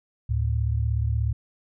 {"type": "tone pair together", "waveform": "sine", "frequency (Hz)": [73.7, 110.43], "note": ["D2", "A2"], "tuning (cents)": [7, 7], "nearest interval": "perfect fifth", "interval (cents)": 700, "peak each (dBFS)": -24, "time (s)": [0.29, 1.33], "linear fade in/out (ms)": 10, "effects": []}